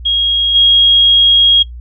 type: tone with level steps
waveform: sine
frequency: 3277 Hz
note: G#7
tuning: 24 cents flat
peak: -10 / -5 dBFS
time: 0.05-1.63 s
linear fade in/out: 10 ms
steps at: 0.54 s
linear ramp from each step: 20 ms
effects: noise-tail reverb RT60 0.1 s tail -17 dB re dry + added 60 Hz sine -26 dBFS peak until 1.8 s